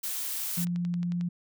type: noise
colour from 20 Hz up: blue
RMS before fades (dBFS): -33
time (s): 0.03-0.65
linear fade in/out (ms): 10
type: click train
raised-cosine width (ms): 0.2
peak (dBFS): -29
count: 10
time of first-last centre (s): 0.4-1.211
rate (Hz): 11.1
type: tone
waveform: sine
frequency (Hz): 174.61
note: F3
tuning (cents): 0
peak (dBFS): -27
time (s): 0.57-1.29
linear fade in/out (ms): 10
effects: none